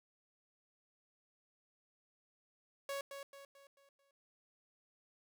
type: tone with echo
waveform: sawtooth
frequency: 556 Hz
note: C#5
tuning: 5 cents sharp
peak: -35 dBFS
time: 2.89-3.01 s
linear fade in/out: 2 ms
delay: 220 ms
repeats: 5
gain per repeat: -7 dB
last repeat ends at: 4.11 s
effects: none